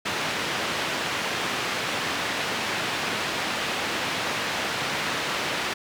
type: band-pass noise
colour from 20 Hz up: white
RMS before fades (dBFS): -28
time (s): 0.05-5.74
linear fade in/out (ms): 10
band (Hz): 120 to 2900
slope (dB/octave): 12
effects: none